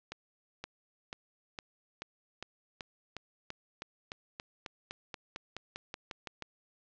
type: accelerating click train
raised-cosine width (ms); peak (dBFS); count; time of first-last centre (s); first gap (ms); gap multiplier
0.2; -22; 22; 0.12-6.423; 520; 0.94
effects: low-pass 5000 Hz 12 dB/octave